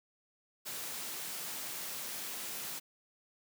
white high-pass noise, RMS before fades -41 dBFS, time 0.65-2.8 s, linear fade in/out 20 ms, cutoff 120 Hz, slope 48 dB/octave, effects none

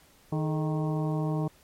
harmonic tone with a mistuned harmonic, 155.56 Hz, D#3, in tune, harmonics 1 / 2 / 3 / 4 / 5 / 6 / 7, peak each -27 / -33 / -37 / -39 / -41 / -43 / -44 dBFS, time 0.32-1.48 s, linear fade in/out 5 ms, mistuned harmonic 3, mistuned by -120 cents, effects pink hiss -59 dBFS RMS until 1.63 s + MP3 64 kbps

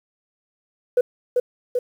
sine tone with echo, 493.9 Hz, B4, in tune, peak -11 dBFS, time 0.97-1.01 s, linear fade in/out 5 ms, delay 390 ms, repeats 2, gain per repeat -3 dB, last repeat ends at 1.79 s, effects tanh soft clip ceiling -10 dBFS + 8-bit

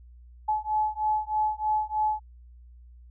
sine beating tone pair, 855 / 858.2 Hz, A5 / A5, -50 / -43 cents, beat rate 3.2 Hz, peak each -27 dBFS, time 0.48-2.2 s, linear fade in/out 10 ms, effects added 60 Hz sine -47 dBFS peak until 3.1 s

